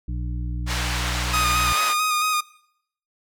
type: harmonic tone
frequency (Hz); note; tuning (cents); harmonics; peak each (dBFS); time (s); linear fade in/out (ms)
60.3; B1; -41; 1 / 2 / 3 / 5; -26 / -32 / -36 / -40; 0.08-1.73; 5
type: band-pass noise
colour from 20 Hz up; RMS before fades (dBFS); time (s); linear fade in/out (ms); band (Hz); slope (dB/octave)
pink; -28; 0.66-1.95; 50; 870 to 6500; 12
type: tone with vibrato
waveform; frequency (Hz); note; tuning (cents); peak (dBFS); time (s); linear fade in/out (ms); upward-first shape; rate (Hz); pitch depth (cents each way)
sawtooth; 1238; D#6; -9; -16; 1.33-2.41; 10; square; 4.5; 21
effects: noise-tail reverb RT60 0.7 s tail -21 dB re dry